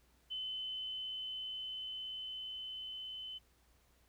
sine tone with level ramp, 3039 Hz, F#7, 46 cents sharp, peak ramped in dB -38 to -43 dBFS, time 0.3-3.39 s, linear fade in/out 20 ms, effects added 60 Hz sine -70 dBFS peak until 4.08 s + pink hiss -72 dBFS RMS until 4.08 s

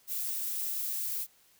violet noise, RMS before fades -34 dBFS, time 0.07-1.27 s, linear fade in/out 50 ms, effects white hiss -64 dBFS RMS until 1.59 s

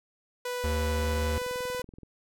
sawtooth tone with pitch glide, 493.9 to 498.2 Hz, B4 to B4, 0 to +15 cents, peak -27 dBFS, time 0.45-1.82 s, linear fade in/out 5 ms, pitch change +15 cents, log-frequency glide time 0.93-1.55 s
square tone, 77.2 Hz, D#2, 13 cents flat, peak -28 dBFS, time 0.64-1.38 s, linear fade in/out 0 ms
click train, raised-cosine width 3 ms, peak -33 dBFS, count 23, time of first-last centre 0.99-2.033 s, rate 21.1 Hz
effects none

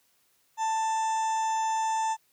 harmonic tone with a mistuned harmonic, 885 Hz, A5, 10 cents sharp, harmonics 1 / 2 / 3 / 4 / 6 / 7 / 8 / 9, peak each -25 / -42 / -46 / -47 / -51 / -44 / -43 / -50 dBFS, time 0.57-2.17 s, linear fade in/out 50 ms, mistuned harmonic 9, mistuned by +29 cents, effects white hiss -68 dBFS RMS until 2.32 s + high-pass 60 Hz 12 dB/octave

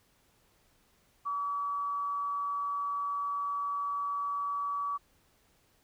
sine tone with amplitude modulation, 1142 Hz, D6, 49 cents flat, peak -29 dBFS, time 1.25-4.98 s, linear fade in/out 20 ms, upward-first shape sine, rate 187 Hz, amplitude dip 30%, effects pink hiss -68 dBFS RMS until 5.83 s

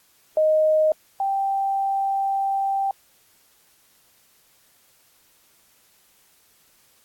sine tone pair in turn, 622.3 / 784 Hz, D#5 / G5, 0 / 0 cents, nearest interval major third, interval 400 cents, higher second, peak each -15 / -20 dBFS, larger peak first, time 0.37-0.92 / 1.2-2.91 s, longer second, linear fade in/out 2 ms, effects white hiss -59 dBFS RMS until 7.04 s + AAC 64 kbps

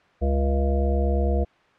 harmonic tone, 68.8 Hz, C#2, 12 cents flat, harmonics 1 / 3 / 5 / 7 / 9 / 10, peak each -20 / -30 / -32 / -29 / -33 / -32 dBFS, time 0.21-1.45 s, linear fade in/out 20 ms, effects white hiss -57 dBFS RMS until 1.78 s + low-pass 2000 Hz 12 dB/octave

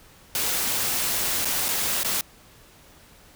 white noise with dropouts, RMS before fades -25 dBFS, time 0.35-2.21 s, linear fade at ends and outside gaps 1 ms, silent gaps 1.447-1.454 / 1.684-1.688 / 2.033-2.047 s, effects pink hiss -52 dBFS RMS until 3.35 s

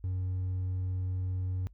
sine tone with hard clipping, 92.5 Hz, F#2, in tune, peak -31 dBFS, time 0.04-1.67 s, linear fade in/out 0 ms, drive 2 dB, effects noise-tail reverb RT60 0.1 s tail -24 dB re dry + added 50 Hz sine -53 dBFS peak until 1.73 s

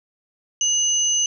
sine tone pair together, 2898 / 6141 Hz, F#7 / G8, -37 / -37 cents, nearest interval octave + minor second, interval 1300 cents, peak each -23 / -18 dBFS, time 0.61-1.26 s, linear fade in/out 2 ms, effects none

